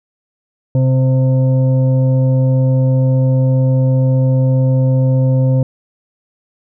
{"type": "tone with frequency modulation", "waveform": "sine", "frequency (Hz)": 131, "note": "C3", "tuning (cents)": 2, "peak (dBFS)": -9, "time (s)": [0.75, 5.63], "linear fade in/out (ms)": 2, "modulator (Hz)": 391, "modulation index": 0.54, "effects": []}